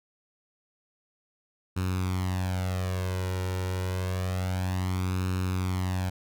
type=tone with flanger; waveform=sawtooth; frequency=92.4 Hz; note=F#2; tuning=2 cents flat; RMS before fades=-29 dBFS; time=1.76-6.1 s; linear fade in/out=10 ms; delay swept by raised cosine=0.75 to 2.15 ms; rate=0.28 Hz; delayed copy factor=+0.7; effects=none